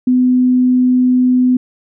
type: tone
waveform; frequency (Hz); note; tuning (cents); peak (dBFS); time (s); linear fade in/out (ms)
sine; 251.9; B3; +34; -8; 0.07-1.57; 5
effects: none